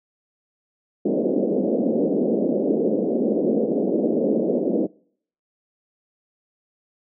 pink band-pass noise, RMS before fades -21 dBFS, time 1.05-4.87 s, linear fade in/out 10 ms, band 200 to 570 Hz, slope 48 dB/octave, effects noise-tail reverb RT60 0.6 s tail -25 dB re dry

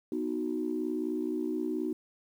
sine chord, B major, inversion none, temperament equal, 246.9 / 311.1 / 370 Hz, B3 / D#4 / F#4, 0 / 0 / 0 cents, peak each -35 / -32 / -34 dBFS, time 0.12-1.93 s, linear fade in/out 2 ms, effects tanh soft clip ceiling -21 dBFS + 10-bit

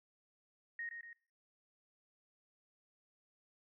sine tone with echo, 1864.7 Hz, A#6, in tune, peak -40 dBFS, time 0.79-0.89 s, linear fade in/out 2 ms, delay 120 ms, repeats 2, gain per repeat -5 dB, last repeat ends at 1.13 s, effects noise-tail reverb RT60 0.5 s tail -22 dB re dry

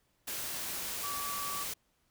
sine tone in noise, 1149 Hz, D6, 38 cents flat, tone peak -38 dBFS, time 1.03-1.64 s, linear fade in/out 10 ms, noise white, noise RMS -38 dBFS, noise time 0.27-1.74 s, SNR -3 dB, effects pink hiss -74 dBFS RMS until 2.1 s

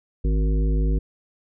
harmonic tone with a mistuned harmonic, 52.7 Hz, G#1, 26 cents sharp, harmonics 1 / 3 / 5 / 7 / 9, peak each -18 / -28 / -32 / -35 / -37 dBFS, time 0.24-0.99 s, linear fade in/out 10 ms, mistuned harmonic 9, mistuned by -27 cents, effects none

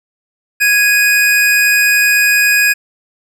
square tone pair together, 1658.9 / 2489 Hz, G#6 / D#7, -2 / 0 cents, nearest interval perfect fifth, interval 702 cents, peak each -12 dBFS, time 0.6-2.74 s, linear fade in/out 20 ms, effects none

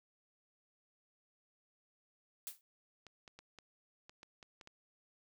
blue noise with exponential decay, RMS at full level -40 dBFS, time 2.47-2.61 s, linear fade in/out 0 ms, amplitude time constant 30 ms
clicks, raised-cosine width 0.2 ms, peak -36 dBFS, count 9, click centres 3.067 / 3.278 / 3.39 / 3.587 / 4.095 / 4.231 / 4.428 / 4.612 / 4.674 s
effects none

